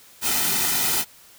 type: noise with comb filter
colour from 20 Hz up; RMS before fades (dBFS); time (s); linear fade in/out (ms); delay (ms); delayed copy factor
white; -22; 0.21-1.05; 50; 1.8; -0.65
effects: white hiss -50 dBFS RMS until 1.38 s